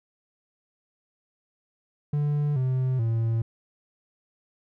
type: tone with pitch steps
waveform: triangle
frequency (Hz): 146.83 / 129.31 / 113.88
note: D3 / C3 / A#2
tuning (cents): 0 / -20 / -40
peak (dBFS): -20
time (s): 2.13-3.42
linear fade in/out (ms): 5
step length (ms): 430
effects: none